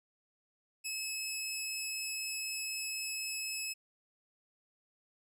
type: tone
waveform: 15% pulse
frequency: 2588 Hz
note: E7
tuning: 32 cents flat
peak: -29 dBFS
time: 0.84-3.74 s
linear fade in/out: 20 ms
effects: none